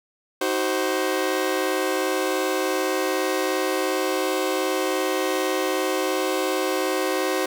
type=chord; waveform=sawtooth; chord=C diminished; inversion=first; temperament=just; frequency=314 / 376.7 / 523.3 Hz; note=Eb4 / Gb4 / C5; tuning=+16 / +31 / 0 cents; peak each=-24 / -21 / -22 dBFS; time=0.41-7.46 s; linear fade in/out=5 ms; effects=none